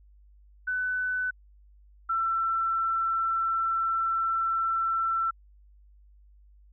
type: tone pair in turn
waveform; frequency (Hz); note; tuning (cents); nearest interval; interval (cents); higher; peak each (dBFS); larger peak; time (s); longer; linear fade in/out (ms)
sine; 1500 / 1341.4; F#6 / E6; +23 / +30; major second; 193; first; -26 / -24; second; 0.67-1.31 / 2.09-5.31; second; 10
effects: added 50 Hz sine -53 dBFS peak until 6.72 s